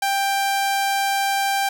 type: tone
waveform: sawtooth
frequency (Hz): 789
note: G5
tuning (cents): +11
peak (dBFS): -15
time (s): 0.02-1.69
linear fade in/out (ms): 5
effects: 7-bit